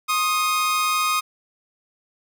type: tone pair together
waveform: sawtooth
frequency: 1070 / 1244.5 Hz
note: C6 / D#6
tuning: +38 / 0 cents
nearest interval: minor third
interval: 262 cents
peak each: -24 / -16 dBFS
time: 0.08-1.21 s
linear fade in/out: 20 ms
effects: none